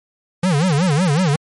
square tone with vibrato, 163.3 Hz, E3, 16 cents flat, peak -14 dBFS, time 0.43-1.36 s, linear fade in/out 5 ms, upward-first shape sine, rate 5.4 Hz, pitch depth 270 cents each way, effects MP3 48 kbps

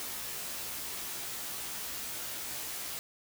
white noise with comb filter, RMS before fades -39 dBFS, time 0-2.99 s, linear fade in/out 0 ms, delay 16 ms, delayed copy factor +0.75, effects none

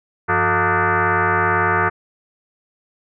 sine tone with frequency modulation, 173.5 Hz, F3, 11 cents flat, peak -14 dBFS, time 0.28-1.9 s, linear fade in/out 20 ms, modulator 269 Hz, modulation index 6.1, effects none

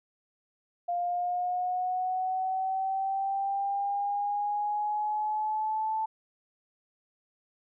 sine linear sweep, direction up, 698.5 to 880 Hz, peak -27 dBFS, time 0.88-6.06 s, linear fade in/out 10 ms, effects none

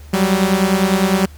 sawtooth beating tone pair, 186.3 / 196.2 Hz, F#3 / G3, +12 / +2 cents, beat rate 9.9 Hz, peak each -12 dBFS, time 0.13-1.26 s, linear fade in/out 10 ms, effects added 74 Hz sine -35 dBFS peak until 1.37 s + pink hiss -47 dBFS RMS until 1.37 s

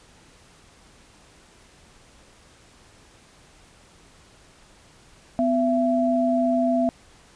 sine tone pair together, 251.6 / 671.7 Hz, B3 / E5, +32 / +32 cents, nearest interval octave + perfect fourth, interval 1700 cents, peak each -21 dBFS, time 5.39-6.89 s, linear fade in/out 0 ms, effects pink hiss -53 dBFS RMS until 7.35 s + resampled to 22050 Hz

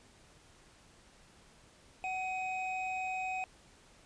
triangle tone pair together, 748 / 2519 Hz, F#5 / D#7, +19 / +21 cents, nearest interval octave + major sixth, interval 2102 cents, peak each -34 / -37 dBFS, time 2.04-3.44 s, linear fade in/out 0 ms, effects pink hiss -61 dBFS RMS until 4.05 s + resampled to 22050 Hz

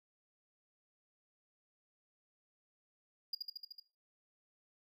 triangle tone with echo, 4844 Hz, D#8, 47 cents flat, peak -33 dBFS, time 3.33-3.35 s, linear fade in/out 5 ms, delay 75 ms, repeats 6, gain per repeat -2 dB, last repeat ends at 3.8 s, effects noise-tail reverb RT60 0.3 s tail -18 dB re dry

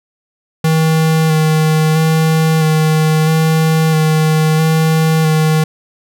square tone with vibrato, 158 Hz, D#3, 27 cents sharp, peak -10 dBFS, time 0.64-5.64 s, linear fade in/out 5 ms, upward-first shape square, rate 0.76 Hz, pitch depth 15 cents each way, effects none

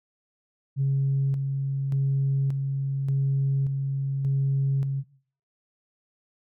sine tone with tremolo, 136.9 Hz, C#3, 21 cents flat, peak -19 dBFS, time 0.76-5.04 s, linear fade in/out 50 ms, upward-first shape square, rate 0.86 Hz, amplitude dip 40%, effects noise-tail reverb RT60 0.5 s tail -19 dB re dry + tanh soft clip ceiling -17 dBFS

